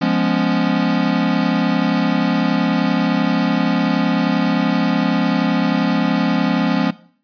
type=chord; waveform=square; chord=C# dominant seventh; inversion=first; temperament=equal; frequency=174.61 / 207.7 / 246.9 / 277.2 Hz; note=E#3 / G#3 / B3 / C#4; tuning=0 / 0 / 0 / 0 cents; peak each=-21 dBFS; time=0.01-6.91 s; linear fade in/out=10 ms; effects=noise-tail reverb RT60 0.5 s tail -18 dB re dry + resampled to 11025 Hz